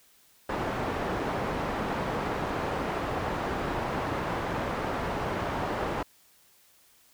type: low-pass noise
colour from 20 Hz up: white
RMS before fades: -31 dBFS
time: 0.49-6.03 s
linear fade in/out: 5 ms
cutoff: 980 Hz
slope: 12 dB/octave
effects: white hiss -61 dBFS RMS until 7.13 s